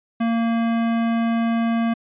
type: tone with hard clipping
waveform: sine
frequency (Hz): 230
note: A#3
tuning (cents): -23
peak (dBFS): -20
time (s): 0.2-1.94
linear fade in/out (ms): 10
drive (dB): 18
effects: resampled to 8000 Hz